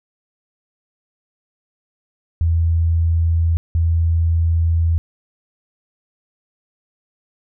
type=tone bursts at uneven times; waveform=sine; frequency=82.9 Hz; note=E2; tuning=10 cents sharp; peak=-13 dBFS; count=2; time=2.41-3.57 / 3.75-4.98 s; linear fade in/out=0 ms; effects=none